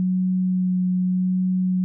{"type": "tone with vibrato", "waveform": "sine", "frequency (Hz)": 183.7, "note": "F#3", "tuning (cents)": -12, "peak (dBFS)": -18, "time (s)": [0, 1.84], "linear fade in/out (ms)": 0, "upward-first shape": "sine", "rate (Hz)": 0.84, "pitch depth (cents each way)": 10, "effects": []}